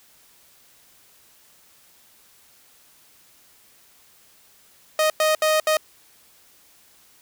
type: tone bursts at uneven times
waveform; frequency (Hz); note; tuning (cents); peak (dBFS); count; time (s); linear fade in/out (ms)
sawtooth; 622.3; D#5; 0; -13; 4; 4.99-5.1 / 5.2-5.35 / 5.42-5.6 / 5.67-5.77; 2
effects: white hiss -55 dBFS RMS until 7.21 s